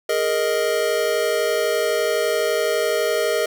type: chord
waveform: square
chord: Ab suspended second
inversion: none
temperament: just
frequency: 415.3 / 467.2 / 623 Hz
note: Ab4 / Bb4 / Eb5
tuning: 0 / +4 / +2 cents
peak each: -25 / -23 / -23 dBFS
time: 0.09-3.46 s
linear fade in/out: 5 ms
effects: none